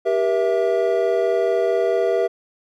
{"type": "chord", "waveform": "triangle", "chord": "E diminished", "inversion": "first", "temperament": "equal with one note detuned", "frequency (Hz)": [392, 476.5, 659.3], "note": ["G4", "Bb4", "E5"], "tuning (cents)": [0, 38, 0], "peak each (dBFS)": -19, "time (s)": [0.05, 2.28], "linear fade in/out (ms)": 20, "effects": []}